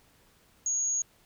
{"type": "tone", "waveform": "sine", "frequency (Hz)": 6645, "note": "G#8", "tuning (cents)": 0, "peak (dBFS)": -26, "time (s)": [0.66, 1.02], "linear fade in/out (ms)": 2, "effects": ["pink hiss -63 dBFS RMS until 1.25 s"]}